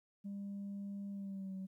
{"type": "tone with pitch glide", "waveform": "sine", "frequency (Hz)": [200, 189.98], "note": ["G3", "F#3"], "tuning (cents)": [35, 46], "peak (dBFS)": -39, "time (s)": [0.24, 1.67], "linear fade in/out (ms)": 20, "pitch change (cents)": -89, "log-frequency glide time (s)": [1.11, 1.55], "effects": ["tanh soft clip ceiling -39 dBFS", "13-bit"]}